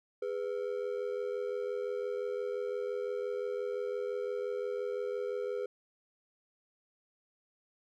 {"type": "ring-modulated tone", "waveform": "triangle", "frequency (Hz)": 453.8, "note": "A#4", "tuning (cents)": -47, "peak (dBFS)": -28, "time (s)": [0.22, 5.66], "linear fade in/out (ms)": 5, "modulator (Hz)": 42.9, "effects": []}